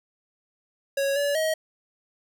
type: tone with pitch steps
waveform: square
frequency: 553 / 572 / 633 Hz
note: C#5 / D5 / D#5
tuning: -4 / -46 / +30 cents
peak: -23 dBFS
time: 0.97-1.54 s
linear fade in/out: 5 ms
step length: 190 ms
effects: none